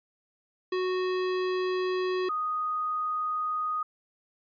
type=tone pair in turn; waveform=square / sine; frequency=368.9 / 1243.3 Hz; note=F#4 / D#6; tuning=-5 / -2 cents; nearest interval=octave + major sixth; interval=2103 cents; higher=second; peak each=-27 dBFS; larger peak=neither; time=0.72-2.29 / 2.29-3.83 s; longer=first; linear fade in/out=5 ms; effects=resampled to 11025 Hz